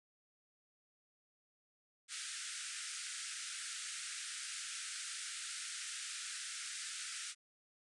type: band-pass noise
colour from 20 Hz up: white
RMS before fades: -45 dBFS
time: 2.08-7.35 s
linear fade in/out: 50 ms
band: 1300 to 9700 Hz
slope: 96 dB/octave
effects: none